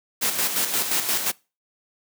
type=noise with tremolo; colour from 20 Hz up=white; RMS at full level=-22 dBFS; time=0.21-1.32 s; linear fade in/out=20 ms; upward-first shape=square; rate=5.7 Hz; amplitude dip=50%; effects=noise-tail reverb RT60 0.3 s tail -24 dB re dry + high-pass 150 Hz 12 dB/octave